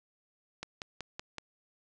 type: click train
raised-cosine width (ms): 0.2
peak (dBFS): -21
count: 5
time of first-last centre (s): 0.63-1.383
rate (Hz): 5.31
effects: resampled to 22050 Hz